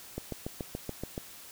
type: click train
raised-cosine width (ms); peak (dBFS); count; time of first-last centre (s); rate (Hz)
2; -21; 8; 0.18-1.179; 7.01
effects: white hiss -49 dBFS RMS until 1.51 s